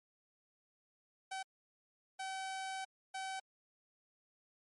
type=tone bursts at uneven times; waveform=sawtooth; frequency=765 Hz; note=G5; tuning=42 cents flat; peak=-36 dBFS; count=3; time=1.31-1.43 / 2.19-2.85 / 3.14-3.4 s; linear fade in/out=10 ms; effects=MP3 48 kbps